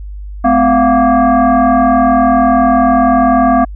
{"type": "tone with frequency modulation", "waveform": "sine", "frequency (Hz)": 215.8, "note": "A3", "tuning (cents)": -33, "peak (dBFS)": -6, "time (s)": [0.44, 3.65], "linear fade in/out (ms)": 10, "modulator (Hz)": 472, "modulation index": 1.9, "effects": ["added 50 Hz sine -23 dBFS peak until 3.75 s"]}